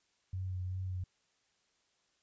sine tone with vibrato, 92.5 Hz, F#2, in tune, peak -35 dBFS, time 0.33-1.04 s, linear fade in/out 5 ms, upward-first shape sine, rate 2.6 Hz, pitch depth 23 cents each way, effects white hiss -75 dBFS RMS until 2.22 s + resampled to 16000 Hz

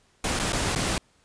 pink noise with dropouts, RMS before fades -26 dBFS, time 0.24-0.98 s, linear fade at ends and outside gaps 2 ms, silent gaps 0.392-0.397 / 0.523-0.53 / 0.751-0.759 s, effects pink hiss -63 dBFS RMS until 1.24 s + resampled to 22050 Hz

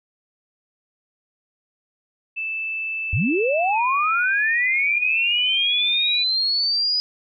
sine tone with pitch glide, 2637 to 2446 Hz, E7 to D#7, 0 to -30 cents, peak -24 dBFS, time 2.36-6.24 s, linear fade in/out 20 ms, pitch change -130 cents, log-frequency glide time 3.71-3.81 s
sine linear sweep, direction up, 73.42 to 4978 Hz, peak -18 dBFS, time 3.13-7 s, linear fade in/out 0 ms
effects none

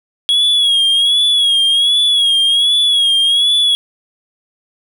triangle tone with vibrato, 3322 Hz, G#7, in tune, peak -8 dBFS, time 0.29-3.75 s, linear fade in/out 0 ms, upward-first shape sine, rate 1.3 Hz, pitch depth 65 cents each way, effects none

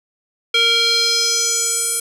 square tone with band-pass filter sweep, 463.4 Hz, A#4, 10 cents flat, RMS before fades -17 dBFS, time 0.54-2 s, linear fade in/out 5 ms, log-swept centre 3000 to 9800 Hz, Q 3.4, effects none

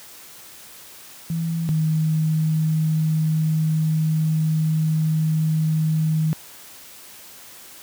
sine tone pair in turn, 164.81 / 157.38 Hz, E3 / D#3, 0 / +20 cents, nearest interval minor second, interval 80 cents, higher first, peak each -21 / -17 dBFS, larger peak second, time 1.3-1.69 / 1.69-6.33 s, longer second, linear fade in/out 0 ms, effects white hiss -43 dBFS RMS until 7.82 s + high-pass 60 Hz 12 dB/octave

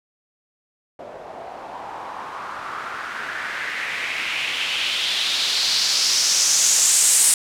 blue noise with low-pass filter sweep, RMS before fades -22 dBFS, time 0.99-7.34 s, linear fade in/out 2 ms, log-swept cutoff 590 to 8900 Hz, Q 3.1, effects none

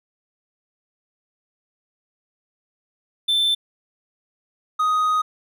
triangle tone pair in turn, 3541 / 1249.4 Hz, A7 / D#6, +10 / +7 cents, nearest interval octave + tritone, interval 1803 cents, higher first, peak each -15 / -15 dBFS, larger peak neither, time 3.28-3.55 / 4.79-5.22 s, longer second, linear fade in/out 10 ms, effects none

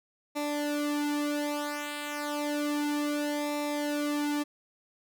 sawtooth tone with flanger, 293.7 Hz, D4, in tune, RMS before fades -31 dBFS, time 0.35-4.44 s, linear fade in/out 20 ms, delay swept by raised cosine 0.64 to 3.24 ms, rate 0.31 Hz, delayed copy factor -0.8, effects none

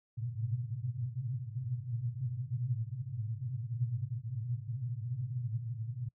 pink band-pass noise, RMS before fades -37 dBFS, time 0.17-6.09 s, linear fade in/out 10 ms, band 110 to 130 Hz, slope 96 dB/octave, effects noise-tail reverb RT60 0.1 s tail -26 dB re dry

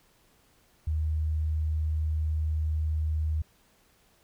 sine tone, 77.78 Hz, D#2, in tune, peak -25 dBFS, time 0.87-3.42 s, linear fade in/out 5 ms, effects pink hiss -64 dBFS RMS until 4.23 s

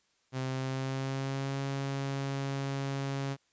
sawtooth tone with pitch glide, 130.81 to 137.39 Hz, C3 to C#3, 0 to -15 cents, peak -28 dBFS, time 0.32-3.37 s, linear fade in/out 50 ms, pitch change +85 cents, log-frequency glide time 0.42-1.61 s, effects white hiss -72 dBFS RMS until 3.52 s + resampled to 16000 Hz

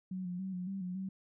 sine tone with pitch steps, 185.9 / 178.4 / 190.3 / 180.6 / 194.5 / 181 / 190.8 Hz, F#3 / F3 / F#3 / F#3 / G3 / F#3 / G3, +8 / +37 / +49 / -42 / -13 / -38 / -47 cents, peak -36 dBFS, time 0.11-1.09 s, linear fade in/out 5 ms, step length 140 ms, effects none

